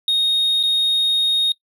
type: tone with dropouts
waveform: triangle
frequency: 3722 Hz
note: A#7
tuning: 3 cents flat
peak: -12 dBFS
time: 0.08-1.52 s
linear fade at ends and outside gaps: 2 ms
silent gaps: 0.63-0.635 s
effects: noise-tail reverb RT60 0.1 s tail -24 dB re dry + tanh soft clip ceiling -9 dBFS